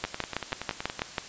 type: two click trains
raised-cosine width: 0.3 ms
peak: -11 / -16 dBFS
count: 8 / 11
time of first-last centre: 0.04-1.182 / 0.05-0.993 s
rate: 6.13 / 10.6 Hz
effects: white hiss -43 dBFS RMS until 1.28 s + resampled to 16000 Hz